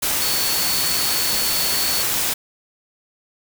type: tone in noise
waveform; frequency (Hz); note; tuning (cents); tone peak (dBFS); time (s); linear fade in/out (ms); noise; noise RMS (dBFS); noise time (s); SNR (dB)
sine; 4435; C#8; 0; -24; 0.21-2.03; 10; white; -21; 0.02-2.34; -6
effects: none